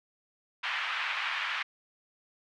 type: band-pass noise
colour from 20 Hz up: white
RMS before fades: -33 dBFS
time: 0.63-1.63 s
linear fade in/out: 10 ms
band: 1000 to 2800 Hz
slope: 24 dB/octave
effects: none